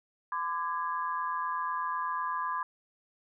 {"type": "tone cluster", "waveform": "sine", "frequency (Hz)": [1016, 1184, 1654], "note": ["B5", "D6", "G#6"], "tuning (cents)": [49, 14, -8], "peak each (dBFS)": [-32, -35, -39], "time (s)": [0.32, 2.63], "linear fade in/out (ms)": 2, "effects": []}